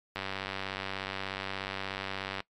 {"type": "click train", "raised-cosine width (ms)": 0.3, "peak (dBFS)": -18, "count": 218, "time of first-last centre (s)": [0.16, 2.404], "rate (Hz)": 96.7, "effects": ["noise-tail reverb RT60 0.1 s tail -20 dB re dry", "MP3 96 kbps"]}